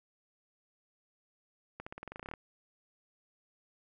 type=accelerating click train; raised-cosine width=0.5 ms; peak=-27 dBFS; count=14; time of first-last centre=1.8-2.338 s; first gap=65 ms; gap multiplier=0.92; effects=none